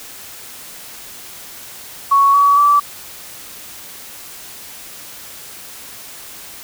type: tone with pitch steps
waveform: sine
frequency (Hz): 1112 / 1134.7 / 1157.9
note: C#6 / C#6 / D6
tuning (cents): +5 / +40 / -25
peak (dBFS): -8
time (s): 2.11-2.8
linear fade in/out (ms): 10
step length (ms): 230
effects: white hiss -35 dBFS RMS until 6.63 s